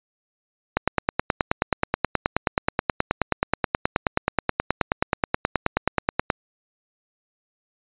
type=click train; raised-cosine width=0.5 ms; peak=-3 dBFS; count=53; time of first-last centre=0.77-6.302 s; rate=9.4 Hz; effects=resampled to 8000 Hz